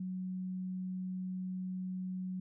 sine tone, 185 Hz, F#3, in tune, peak -36 dBFS, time 0-2.4 s, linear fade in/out 5 ms, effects none

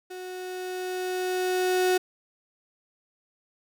35% pulse tone with level ramp, 367.5 Hz, F#4, 12 cents flat, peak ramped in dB -35 to -18 dBFS, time 0.1-1.98 s, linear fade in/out 10 ms, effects none

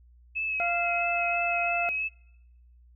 sine tone with vibrato, 2585 Hz, E7, 34 cents flat, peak -27 dBFS, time 0.35-2.09 s, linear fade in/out 20 ms, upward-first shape sine, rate 3 Hz, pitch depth 26 cents each way
harmonic tone, 693 Hz, F5, 14 cents flat, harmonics 1 / 2 / 3, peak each -28 / -34 / -38 dBFS, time 0.6-1.89 s, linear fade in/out 0 ms
effects noise-tail reverb RT60 0.9 s tail -26 dB re dry + added 60 Hz sine -53 dBFS peak until 2.95 s

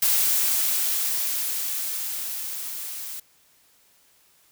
blue noise with level ramp, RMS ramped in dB -20 to -35 dBFS, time 0.02-3.2 s, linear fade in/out 5 ms, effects white hiss -60 dBFS RMS until 4.51 s

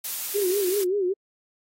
blue noise, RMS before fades -30 dBFS, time 0.04-0.84 s, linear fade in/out 5 ms
sine tone with vibrato, 384.4 Hz, G4, 34 cents flat, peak -21 dBFS, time 0.34-1.14 s, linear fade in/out 20 ms, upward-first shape sine, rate 5.2 Hz, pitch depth 130 cents each way
effects AAC 48 kbps

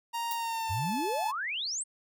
45% pulse tone with pitch glide, 932.3 to 864.9 Hz, A#5 to A5, 0 to -30 cents, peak -31 dBFS, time 0.13-1.32 s, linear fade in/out 20 ms, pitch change -130 cents, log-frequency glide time 0.34-0.97 s
violet noise with exponential decay, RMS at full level -33 dBFS, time 0.31-0.41 s, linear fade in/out 0 ms, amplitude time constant 21 ms
sine exponential sweep, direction up, 84.3 to 8890 Hz, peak -31 dBFS, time 0.69-1.84 s, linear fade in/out 20 ms
effects none

